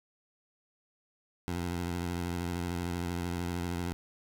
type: tone with vibrato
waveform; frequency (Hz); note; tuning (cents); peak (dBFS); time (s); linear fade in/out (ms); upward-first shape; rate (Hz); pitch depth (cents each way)
15% pulse; 87.31; F2; 0; -26; 1.48-3.93; 0; sine; 13; 46
effects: none